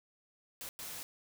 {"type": "noise bursts at uneven times", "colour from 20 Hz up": "white", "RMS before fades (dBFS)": -44, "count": 2, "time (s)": [[0.61, 0.69], [0.79, 1.03]], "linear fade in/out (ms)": 0, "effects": []}